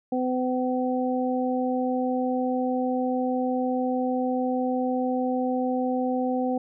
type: harmonic tone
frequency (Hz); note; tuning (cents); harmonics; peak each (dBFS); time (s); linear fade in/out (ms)
253.6; B3; +46; 1 / 2 / 3; -25 / -28 / -30; 0.12-6.58; 5
effects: none